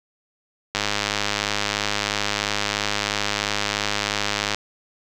click train, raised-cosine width 0.2 ms, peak -4 dBFS, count 392, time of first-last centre 0.75-4.546 s, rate 103 Hz, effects none

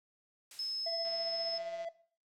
blue noise with exponential decay, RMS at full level -45 dBFS, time 0.51-1.66 s, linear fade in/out 2 ms, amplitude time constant 250 ms
sine tone, 5190 Hz, E8, 28 cents flat, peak -34 dBFS, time 0.59-1.58 s, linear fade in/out 2 ms
triangle tone with tremolo, 669 Hz, E5, 25 cents sharp, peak -33 dBFS, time 0.86-1.89 s, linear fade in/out 5 ms, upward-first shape triangle, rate 15 Hz, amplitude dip 55%
click train, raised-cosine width 0.2 ms, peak -38 dBFS, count 142, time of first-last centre 1.05-1.847 s, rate 177 Hz
effects noise-tail reverb RT60 0.5 s tail -18 dB re dry + low-pass 8000 Hz 12 dB/octave

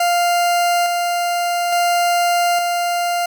40% pulse tone with tremolo, 698.5 Hz, F5, in tune, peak -13 dBFS, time 0-3.26 s, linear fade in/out 5 ms, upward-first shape square, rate 0.58 Hz, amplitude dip 30%, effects none

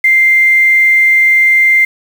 sine tone with quantisation, 2093 Hz, C7, in tune, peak -5 dBFS, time 0.04-1.85 s, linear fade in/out 5 ms, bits 5, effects none

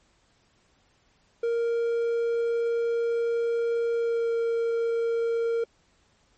triangle tone with pitch glide, 466.2 to 462.4 Hz, A#4 to A#4, 0 to -14 cents, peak -21 dBFS, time 1.43-5.64 s, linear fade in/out 5 ms, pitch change -14 cents, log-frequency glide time 3.93-4.32 s, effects pink hiss -65 dBFS RMS until 6.37 s + MP3 32 kbps

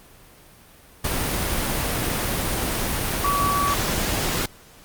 sine tone in noise, 1140 Hz, C#6, 48 cents sharp, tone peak -20 dBFS, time 3.24-3.74 s, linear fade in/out 5 ms, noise pink, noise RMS -24 dBFS, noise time 1.04-4.46 s, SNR +1 dB, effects pink hiss -49 dBFS RMS until 4.84 s + Opus 32 kbps

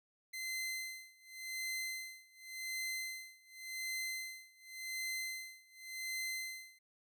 sawtooth tone with tremolo, 2065 Hz, C7, 23 cents flat, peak -34 dBFS, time 0.33-6.79 s, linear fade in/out 10 ms, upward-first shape sine, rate 0.89 Hz, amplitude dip 95%, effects none

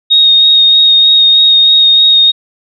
sine tone with vibrato, 3729 Hz, A#7, in tune, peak -3 dBFS, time 0.1-2.32 s, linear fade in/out 20 ms, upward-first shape sine, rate 3.2 Hz, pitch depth 12 cents each way, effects none

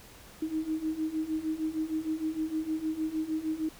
sine beating tone pair, 311.1 / 317.6 Hz, D#4 / D#4, 0 / +36 cents, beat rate 6.5 Hz, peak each -34 / -31 dBFS, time 0.42-3.69 s, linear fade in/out 5 ms, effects pink hiss -52 dBFS RMS until 3.79 s

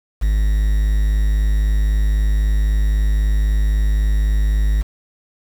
triangle tone with quantisation, 51.91 Hz, G#1, in tune, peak -11 dBFS, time 0.21-4.83 s, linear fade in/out 20 ms, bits 6, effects none

